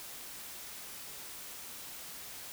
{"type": "silence", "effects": ["white hiss -46 dBFS RMS until 2.52 s"]}